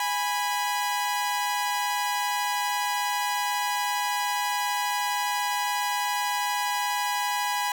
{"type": "tone pair together", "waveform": "sawtooth", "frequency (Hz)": [825.2, 987.8], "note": ["G#5", "B5"], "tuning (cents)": [-11, 0], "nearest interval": "minor third", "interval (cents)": 311, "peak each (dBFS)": -24, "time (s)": [0, 7.72], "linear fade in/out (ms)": 2, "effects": []}